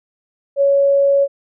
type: tone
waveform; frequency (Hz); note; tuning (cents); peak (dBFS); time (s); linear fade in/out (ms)
sine; 558; C#5; +11; -10; 0.56-1.28; 50
effects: none